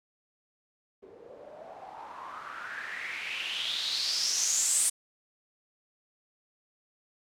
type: noise with low-pass filter sweep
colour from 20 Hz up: blue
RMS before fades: -33 dBFS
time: 1.02-4.9 s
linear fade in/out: 10 ms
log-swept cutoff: 400 to 9000 Hz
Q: 5.6
effects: none